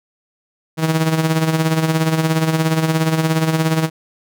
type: tone with tremolo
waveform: sawtooth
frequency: 160 Hz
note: D#3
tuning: 49 cents sharp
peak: -8 dBFS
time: 0.77-3.9 s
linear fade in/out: 50 ms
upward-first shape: sine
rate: 17 Hz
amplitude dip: 60%
effects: none